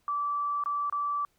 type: tone with dropouts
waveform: sine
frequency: 1160 Hz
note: D6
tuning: 22 cents flat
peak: -27 dBFS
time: 0.08-1.25 s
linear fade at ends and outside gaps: 1 ms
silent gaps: 0.638-0.659 / 0.898-0.925 s
effects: pink hiss -71 dBFS RMS until 1.38 s